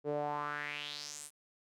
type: tone with band-pass filter sweep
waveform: sawtooth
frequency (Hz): 146.83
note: D3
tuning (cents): 0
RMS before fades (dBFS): -39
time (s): 0.04-1.31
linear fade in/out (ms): 50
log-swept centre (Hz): 430 to 10000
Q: 4
effects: none